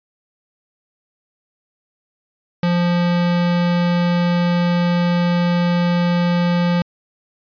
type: tone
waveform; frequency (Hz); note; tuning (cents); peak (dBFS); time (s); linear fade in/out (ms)
square; 174.61; F3; 0; -15; 2.63-6.82; 2
effects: resampled to 11025 Hz